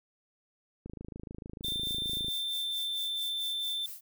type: click train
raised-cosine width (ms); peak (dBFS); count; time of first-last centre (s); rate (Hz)
3; -29; 39; 0.86-2.283; 26.7
type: noise with tremolo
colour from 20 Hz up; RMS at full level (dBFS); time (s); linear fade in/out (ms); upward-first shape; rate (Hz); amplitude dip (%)
violet; -42; 1.63-4.01; 10; sine; 4.5; 85
type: tone with pitch glide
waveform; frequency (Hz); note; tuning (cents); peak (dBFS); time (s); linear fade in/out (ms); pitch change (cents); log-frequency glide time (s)
triangle; 3573 to 3550; A7 to A7; +26 to +15; -30; 1.64-3.86; 2; -11; 2.09-3.04
effects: none